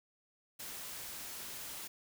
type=noise; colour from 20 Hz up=white; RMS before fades=-45 dBFS; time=0.59-1.88 s; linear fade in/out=10 ms; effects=none